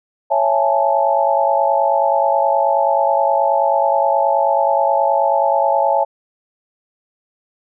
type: chord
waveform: sine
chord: A major seventh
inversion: first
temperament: equal with one note detuned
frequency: 554.4 / 666.5 / 830.6 / 880 Hz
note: C#5 / E5 / G#5 / A5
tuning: 0 / +19 / 0 / 0 cents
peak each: -18 dBFS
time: 0.3-6.05 s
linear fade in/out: 20 ms
effects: none